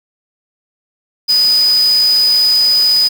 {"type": "tone in noise", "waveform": "sine", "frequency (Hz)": 4978, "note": "D#8", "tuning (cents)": 0, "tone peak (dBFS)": -8, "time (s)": [1.28, 3.09], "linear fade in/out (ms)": 20, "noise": "white", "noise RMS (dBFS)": -26, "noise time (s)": [1.28, 3.09], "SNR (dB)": 15, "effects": []}